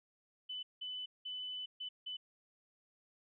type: tone bursts at uneven times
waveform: sine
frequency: 3004 Hz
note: F#7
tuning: 26 cents sharp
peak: -40 dBFS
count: 5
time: 0.49-0.63 / 0.81-1.06 / 1.25-1.66 / 1.8-1.89 / 2.06-2.17 s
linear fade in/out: 10 ms
effects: none